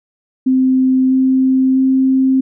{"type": "tone with pitch steps", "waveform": "sine", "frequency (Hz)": [260, 261.8, 263.6], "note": ["C4", "C4", "C4"], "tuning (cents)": [-11, 1, 13], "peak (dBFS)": -9, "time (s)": [0.46, 2.41], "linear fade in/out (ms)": 10, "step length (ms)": 650, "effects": []}